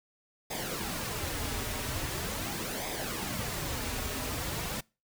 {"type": "noise with flanger", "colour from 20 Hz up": "pink", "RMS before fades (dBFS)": -35, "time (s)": [0.5, 4.81], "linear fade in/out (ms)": 10, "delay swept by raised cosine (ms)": [0.7, 5.9], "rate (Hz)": 0.42, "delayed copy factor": -0.6, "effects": ["noise-tail reverb RT60 0.3 s tail -25 dB re dry"]}